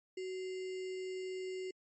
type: tone with sample-and-hold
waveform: sine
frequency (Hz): 373.4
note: F#4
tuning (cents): +16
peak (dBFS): -38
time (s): 0.17-1.71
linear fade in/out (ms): 5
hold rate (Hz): 2450
effects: MP3 32 kbps